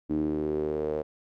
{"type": "tone with band-pass filter sweep", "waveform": "sawtooth", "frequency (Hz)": 76.2, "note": "D#2", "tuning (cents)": -36, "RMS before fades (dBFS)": -29, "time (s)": [0.09, 1.03], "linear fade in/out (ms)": 20, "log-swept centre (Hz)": [290, 500], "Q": 5.8, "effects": []}